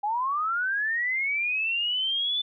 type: linear sweep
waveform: sine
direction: up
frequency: 803 to 3520 Hz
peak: -24 dBFS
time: 0.03-2.42 s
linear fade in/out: 10 ms
effects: none